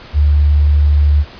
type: tone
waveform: sine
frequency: 73.42 Hz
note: D2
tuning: in tune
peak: -7 dBFS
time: 0.13-1.25 s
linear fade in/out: 50 ms
effects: pink hiss -36 dBFS RMS until 1.39 s + resampled to 11025 Hz